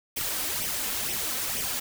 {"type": "noise with flanger", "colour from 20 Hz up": "white", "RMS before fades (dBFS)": -30, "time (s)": [0.16, 1.8], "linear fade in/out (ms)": 10, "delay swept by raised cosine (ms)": [0.34, 3.94], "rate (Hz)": 2.1, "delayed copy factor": 0.65, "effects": []}